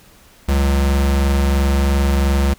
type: tone pair together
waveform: square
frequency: 69.3 / 185 Hz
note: C#2 / F#3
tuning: 0 / 0 cents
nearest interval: octave + perfect fourth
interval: 1700 cents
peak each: -14 / -25 dBFS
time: 0.48-2.54 s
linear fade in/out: 10 ms
effects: pink hiss -48 dBFS RMS until 2.58 s